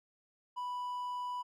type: tone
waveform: triangle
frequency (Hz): 987.8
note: B5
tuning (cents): 0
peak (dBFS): -34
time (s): 0.56-1.43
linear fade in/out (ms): 20
effects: none